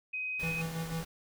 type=tone; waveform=sine; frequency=2516 Hz; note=D#7; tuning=19 cents sharp; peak=-33 dBFS; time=0.13-0.62 s; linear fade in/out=10 ms
type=noise; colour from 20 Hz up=pink; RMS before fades=-45 dBFS; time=0.39-1.05 s; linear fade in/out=10 ms
type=tone with tremolo; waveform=square; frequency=163.9 Hz; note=E3; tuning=10 cents flat; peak=-33 dBFS; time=0.43-1.03 s; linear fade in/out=0 ms; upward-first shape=sine; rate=6.1 Hz; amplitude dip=60%
effects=none